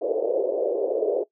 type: band-pass noise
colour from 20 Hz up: white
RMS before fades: -24 dBFS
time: 0.01-1.24 s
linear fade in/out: 10 ms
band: 390 to 560 Hz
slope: 48 dB/octave
effects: noise-tail reverb RT60 0.1 s tail -19 dB re dry